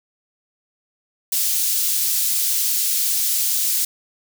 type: high-pass noise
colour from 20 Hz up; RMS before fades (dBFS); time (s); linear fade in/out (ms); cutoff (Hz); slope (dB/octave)
white; -20; 1.32-3.85; 5; 4500; 12
effects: none